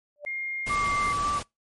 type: tone with exponential growth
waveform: sine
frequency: 587.3 Hz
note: D5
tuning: in tune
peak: -31 dBFS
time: 0.16-0.25 s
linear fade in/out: 0 ms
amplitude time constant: 18 ms
type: tone with pitch glide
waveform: sine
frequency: 2125 to 2097 Hz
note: C7 to C7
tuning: +26 to +3 cents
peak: -29 dBFS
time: 0.26-1.13 s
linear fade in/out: 10 ms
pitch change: -23 cents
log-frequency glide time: 0.8-0.99 s
type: noise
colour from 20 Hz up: pink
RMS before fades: -35 dBFS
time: 0.66-1.43 s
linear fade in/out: 10 ms
type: tone with vibrato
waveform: sine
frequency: 1158 Hz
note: D6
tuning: 25 cents flat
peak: -24 dBFS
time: 0.69-1.4 s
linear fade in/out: 20 ms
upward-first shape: square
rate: 3.7 Hz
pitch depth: 12 cents each way
effects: noise-tail reverb RT60 0.2 s tail -25 dB re dry + MP3 48 kbps